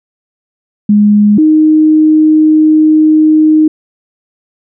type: tone pair in turn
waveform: sine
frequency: 207.7 / 310.3 Hz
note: G#3 / D#4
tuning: 0 / -5 cents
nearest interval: perfect fifth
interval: 695 cents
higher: second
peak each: -3 dBFS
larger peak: neither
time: 0.89-1.38 / 1.38-3.68 s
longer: second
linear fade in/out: 5 ms
effects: none